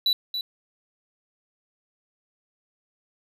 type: tone with echo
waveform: triangle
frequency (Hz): 3951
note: B7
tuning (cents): 0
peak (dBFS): -17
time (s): 0.06-0.13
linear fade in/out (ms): 2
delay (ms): 280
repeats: 1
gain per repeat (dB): -8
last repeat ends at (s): 0.41
effects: none